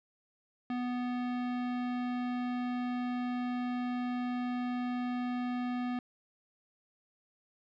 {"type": "tone with hard clipping", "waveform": "sine", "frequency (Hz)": 246.9, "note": "B3", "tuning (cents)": 0, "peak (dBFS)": -34, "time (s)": [0.7, 5.99], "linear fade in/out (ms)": 2, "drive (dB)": 18, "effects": ["resampled to 16000 Hz"]}